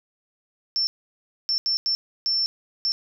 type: tone bursts at uneven times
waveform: sine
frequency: 5380 Hz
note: E8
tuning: 34 cents sharp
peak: -20 dBFS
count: 6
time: 0.76-0.87 / 1.49-1.58 / 1.66-1.77 / 1.86-1.95 / 2.26-2.46 / 2.85-2.92 s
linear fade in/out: 0 ms
effects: none

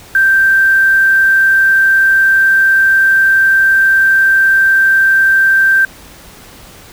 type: tone with quantisation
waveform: sine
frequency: 1568 Hz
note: G6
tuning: in tune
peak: -6 dBFS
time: 0.15-5.85 s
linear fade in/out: 2 ms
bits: 5
effects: pink hiss -37 dBFS RMS until 6.92 s

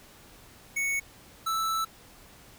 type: tone pair in turn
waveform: square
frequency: 2217 / 1318.2 Hz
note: C#7 / E6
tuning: 0 / 0 cents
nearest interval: major sixth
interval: 900 cents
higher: first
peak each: -27 dBFS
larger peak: neither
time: 0.76-1 / 1.46-1.85 s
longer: second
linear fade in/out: 10 ms
effects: pink hiss -53 dBFS RMS until 2.58 s

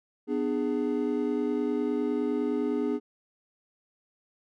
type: chord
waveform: triangle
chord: G# diminished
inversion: first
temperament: just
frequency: 249.2 / 299 / 415.3 Hz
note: B3 / D4 / G#4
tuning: +16 / +31 / 0 cents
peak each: -28 dBFS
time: 0.27-3 s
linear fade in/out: 50 ms
effects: none

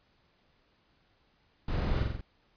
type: noise with echo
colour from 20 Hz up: brown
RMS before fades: -31 dBFS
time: 1.68-2.03 s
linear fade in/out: 2 ms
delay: 45 ms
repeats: 4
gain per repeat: -3 dB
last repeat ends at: 2.21 s
effects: pink hiss -69 dBFS RMS until 2.56 s + resampled to 11025 Hz

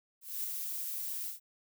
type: noise with ADSR envelope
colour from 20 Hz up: violet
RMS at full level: -35 dBFS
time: 0.21-1.4 s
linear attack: 230 ms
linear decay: 3 ms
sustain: -3 dB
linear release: 130 ms
effects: none

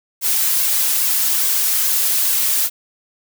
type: noise with flanger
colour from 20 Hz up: blue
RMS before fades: -17 dBFS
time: 0.21-2.7 s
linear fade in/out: 50 ms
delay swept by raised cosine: 1.8 to 4.6 ms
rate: 2.4 Hz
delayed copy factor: +0.8
effects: none

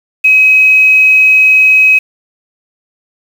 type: tone with quantisation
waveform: sine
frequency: 2541 Hz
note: D#7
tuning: 36 cents sharp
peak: -3 dBFS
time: 0.24-1.99 s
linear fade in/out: 10 ms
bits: 5
effects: none

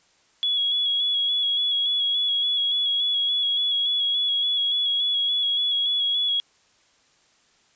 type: tone with vibrato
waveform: sine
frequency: 3359 Hz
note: G#7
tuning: 19 cents sharp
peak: -20 dBFS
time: 0.43-6.4 s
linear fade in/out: 0 ms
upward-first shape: square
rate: 3.5 Hz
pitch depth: 21 cents each way
effects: white hiss -61 dBFS RMS until 7.75 s + resampled to 16000 Hz

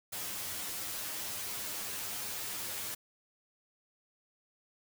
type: noise with comb filter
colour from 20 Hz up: white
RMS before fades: -39 dBFS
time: 0.12-2.95 s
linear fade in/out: 10 ms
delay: 9.7 ms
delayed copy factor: +0.95
effects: none

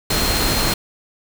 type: tone in noise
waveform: sine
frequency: 4203 Hz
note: C8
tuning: 7 cents sharp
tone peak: -24 dBFS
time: 0.1-0.74 s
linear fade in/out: 5 ms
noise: pink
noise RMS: -19 dBFS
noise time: 0.1-0.74 s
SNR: -8 dB
effects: none

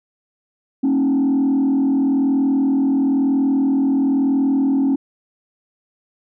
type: tone with frequency modulation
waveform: sine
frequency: 271.7 Hz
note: C#4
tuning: 35 cents flat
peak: -12 dBFS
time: 0.83-4.96 s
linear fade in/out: 10 ms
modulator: 41 Hz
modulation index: 0.69
effects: tanh soft clip ceiling -12 dBFS

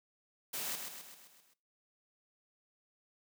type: noise with echo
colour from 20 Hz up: white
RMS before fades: -39 dBFS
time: 0.53-0.76 s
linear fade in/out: 10 ms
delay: 130 ms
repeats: 6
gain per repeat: -5 dB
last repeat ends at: 1.54 s
effects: noise-tail reverb RT60 0.3 s tail -18 dB re dry + high-pass 150 Hz 12 dB/octave

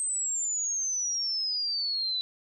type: exponential sweep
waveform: sine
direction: down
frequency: 8330 to 3951 Hz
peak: -27 dBFS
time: 0-2.21 s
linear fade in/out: 0 ms
effects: none

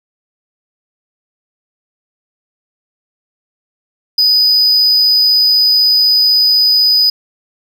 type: tone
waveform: triangle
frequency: 4978 Hz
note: D#8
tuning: in tune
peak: -6 dBFS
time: 4.18-7.1 s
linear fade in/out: 5 ms
effects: none

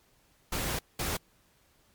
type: noise bursts at uneven times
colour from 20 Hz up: pink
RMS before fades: -32 dBFS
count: 2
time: 0.52-0.79 / 0.99-1.17 s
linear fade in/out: 5 ms
effects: pink hiss -66 dBFS RMS until 1.94 s + MP3 96 kbps

